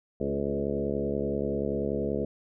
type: harmonic tone with a mistuned harmonic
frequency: 70.4 Hz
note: C#2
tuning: 27 cents sharp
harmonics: 1 / 2 / 3 / 4 / 5 / 6 / 7 / 8 / 9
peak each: -39 / -38 / -33 / -36 / -36 / -33 / -34 / -38 / -39 dBFS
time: 0.2-2.25 s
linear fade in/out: 5 ms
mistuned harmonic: 6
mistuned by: -17 cents
effects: none